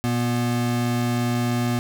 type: tone pair together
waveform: square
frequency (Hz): 119.72 / 242.5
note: A#2 / B3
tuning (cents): +47 / -31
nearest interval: octave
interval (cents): 1222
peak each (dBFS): -24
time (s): 0.04-1.79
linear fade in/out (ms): 0
effects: none